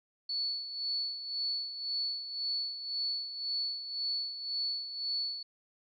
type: tone with tremolo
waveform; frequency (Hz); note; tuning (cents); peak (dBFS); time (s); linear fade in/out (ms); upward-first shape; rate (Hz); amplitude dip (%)
sine; 4435; C#8; 0; -30; 0.29-5.43; 5; sine; 1.9; 65
effects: none